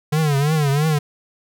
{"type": "tone with vibrato", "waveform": "square", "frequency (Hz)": 147.9, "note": "D3", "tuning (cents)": 13, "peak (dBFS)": -16, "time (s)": [0.12, 0.99], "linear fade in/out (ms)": 10, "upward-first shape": "triangle", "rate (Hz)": 3, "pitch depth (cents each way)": 150, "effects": []}